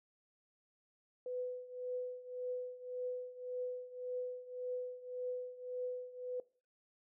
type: tone with tremolo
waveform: sine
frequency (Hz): 499.6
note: B4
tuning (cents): +20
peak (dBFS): -35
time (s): 1.26-6.4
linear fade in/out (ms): 2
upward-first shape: triangle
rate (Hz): 1.8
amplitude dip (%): 85
effects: noise-tail reverb RT60 0.4 s tail -21 dB re dry